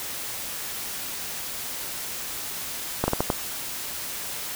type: slowing click train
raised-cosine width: 1 ms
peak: -7 dBFS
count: 5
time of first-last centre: 3.04-3.302 s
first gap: 40 ms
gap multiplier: 1.34
effects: white hiss -33 dBFS RMS until 4.55 s